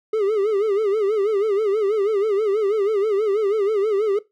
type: tone with vibrato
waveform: triangle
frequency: 415.3 Hz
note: G#4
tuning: in tune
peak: -15 dBFS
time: 0.13-4.19 s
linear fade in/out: 5 ms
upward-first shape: sine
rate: 6.2 Hz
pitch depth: 120 cents each way
effects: noise-tail reverb RT60 0.2 s tail -19 dB re dry